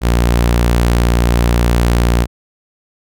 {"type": "tone", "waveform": "sawtooth", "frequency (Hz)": 59, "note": "A#1", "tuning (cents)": 22, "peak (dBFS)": -6, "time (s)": [0.01, 2.27], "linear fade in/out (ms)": 50, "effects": []}